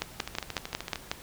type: two click trains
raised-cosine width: 0.2 ms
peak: -11 / -17 dBFS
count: 7 / 11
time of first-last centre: 0.02-1.115 / 0.2-0.958 s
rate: 5.48 / 13.2 Hz
effects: pink hiss -48 dBFS RMS until 1.22 s